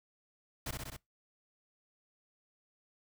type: noise with echo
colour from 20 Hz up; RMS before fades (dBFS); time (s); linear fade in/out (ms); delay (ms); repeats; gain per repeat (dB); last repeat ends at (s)
pink; -38; 0.66-0.71; 5; 64; 4; -2; 0.966
effects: noise-tail reverb RT60 0.2 s tail -24 dB re dry